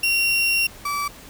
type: tone pair in turn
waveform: 35% pulse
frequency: 2747 / 1155 Hz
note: F7 / D6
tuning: -29 / -29 cents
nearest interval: octave + minor third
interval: 1500 cents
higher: first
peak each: -16 / -21 dBFS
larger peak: first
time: 0.03-0.67 / 0.85-1.08 s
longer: first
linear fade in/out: 5 ms
effects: pink hiss -43 dBFS RMS until 1.29 s